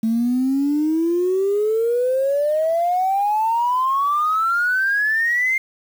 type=exponential sweep; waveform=sine; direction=up; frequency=220 to 2119 Hz; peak=-15 dBFS; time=0.03-5.58 s; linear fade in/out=5 ms; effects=tanh soft clip ceiling -12 dBFS + 7-bit